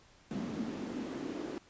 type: noise with high-pass filter sweep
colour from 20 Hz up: brown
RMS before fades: -39 dBFS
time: 0.31-1.58 s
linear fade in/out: 0 ms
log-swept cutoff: 210 to 320 Hz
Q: 4
effects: pink hiss -62 dBFS RMS until 1.69 s + resampled to 16000 Hz